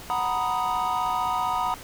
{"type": "chord", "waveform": "triangle", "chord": "B major seventh", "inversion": "second", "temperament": "equal", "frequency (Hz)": [740, 932.3, 987.8, 1244.5], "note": ["F#5", "A#5", "B5", "D#6"], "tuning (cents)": [0, 0, 0, 0], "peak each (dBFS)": -27, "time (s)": [0.1, 1.74], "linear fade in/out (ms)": 0, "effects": ["pink hiss -42 dBFS RMS until 1.83 s"]}